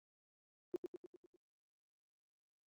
sine tone with echo, 355.4 Hz, F4, 30 cents sharp, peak -34 dBFS, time 0.74-0.76 s, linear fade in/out 0 ms, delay 100 ms, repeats 6, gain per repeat -5 dB, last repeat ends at 1.36 s, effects high-pass 200 Hz 12 dB/octave + Opus 32 kbps

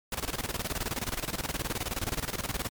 pink noise with tremolo, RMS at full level -31 dBFS, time 0.12-2.69 s, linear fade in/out 2 ms, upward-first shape square, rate 19 Hz, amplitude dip 80%, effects MP3 96 kbps

